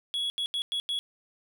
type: tone bursts at uneven times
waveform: triangle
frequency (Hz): 3357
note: G#7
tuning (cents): +18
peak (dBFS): -26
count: 5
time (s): 0.14-0.3 / 0.38-0.46 / 0.54-0.62 / 0.72-0.8 / 0.89-0.99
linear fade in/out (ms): 0
effects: none